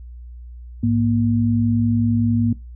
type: tone pair together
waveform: sine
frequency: 105.17 / 236.1 Hz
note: G#2 / A#3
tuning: +22 / +22 cents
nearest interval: octave + major second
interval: 1400 cents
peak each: -19 / -17 dBFS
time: 0.83-2.53 s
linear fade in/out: 5 ms
effects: noise-tail reverb RT60 0.2 s tail -18 dB re dry + added 60 Hz sine -34 dBFS peak until 2.75 s